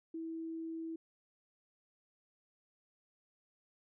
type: tone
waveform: sine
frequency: 326.1 Hz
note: E4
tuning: 19 cents flat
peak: -39 dBFS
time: 0.14-0.96 s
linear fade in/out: 5 ms
effects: none